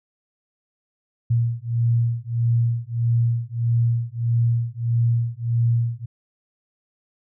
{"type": "beating tone pair", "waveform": "sine", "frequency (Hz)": [116.54, 118.14], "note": ["A#2", "A#2"], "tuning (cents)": [0, 24], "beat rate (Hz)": 1.6, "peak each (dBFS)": -21, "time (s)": [1.3, 6.06], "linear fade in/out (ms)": 10, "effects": []}